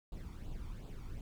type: noise with flanger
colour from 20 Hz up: brown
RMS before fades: -44 dBFS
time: 0.12-1.21 s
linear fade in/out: 2 ms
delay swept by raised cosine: 0.25 to 0.91 ms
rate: 2.7 Hz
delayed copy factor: +0.65
effects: none